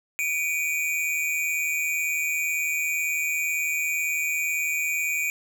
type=tone pair together; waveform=square; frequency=2300 / 2458 Hz; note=D7 / D#7; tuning=-37 / -22 cents; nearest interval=minor second; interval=115 cents; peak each=-28 / -27 dBFS; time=0.19-5.3 s; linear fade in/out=0 ms; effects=none